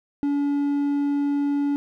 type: tone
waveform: triangle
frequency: 285.4 Hz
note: D4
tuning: 49 cents flat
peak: -18 dBFS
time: 0.23-1.76 s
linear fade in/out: 0 ms
effects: none